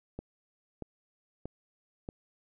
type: click train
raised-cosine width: 2 ms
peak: -25 dBFS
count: 4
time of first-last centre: 0.19-2.089 s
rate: 1.58 Hz
effects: none